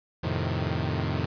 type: chord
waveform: sawtooth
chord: F dominant seventh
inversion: none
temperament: equal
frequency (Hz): 87.31 / 110 / 130.81 / 155.56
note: F2 / A2 / C3 / Eb3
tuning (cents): 0 / 0 / 0 / 0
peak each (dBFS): -27 / -28 / -28 / -28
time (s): 0.23-1.26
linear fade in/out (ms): 10
effects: resampled to 11025 Hz + 10-bit